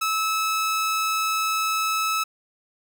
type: tone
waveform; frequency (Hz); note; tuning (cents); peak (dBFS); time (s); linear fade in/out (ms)
sawtooth; 1300; E6; -24; -18; 0.01-2.24; 10
effects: none